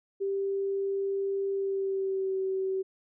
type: tone with pitch glide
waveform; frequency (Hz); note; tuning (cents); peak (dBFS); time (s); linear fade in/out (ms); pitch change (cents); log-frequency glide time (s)
sine; 393 to 381.4; G4 to G4; +4 to -47; -27; 0.2-2.83; 20; -51; 1.52-2.38
effects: none